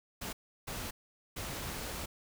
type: noise bursts at uneven times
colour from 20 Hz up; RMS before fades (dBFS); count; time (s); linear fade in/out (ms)
pink; -40; 3; 0.21-0.33 / 0.67-0.91 / 1.36-2.06; 10
effects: none